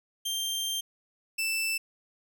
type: tone pair in turn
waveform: sawtooth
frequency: 3167 / 2652 Hz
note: G7 / E7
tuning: +17 / +10 cents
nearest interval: minor third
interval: 307 cents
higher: first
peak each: -26 / -24 dBFS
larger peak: second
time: 0.25-0.81 / 1.38-1.78 s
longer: first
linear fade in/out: 10 ms
effects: none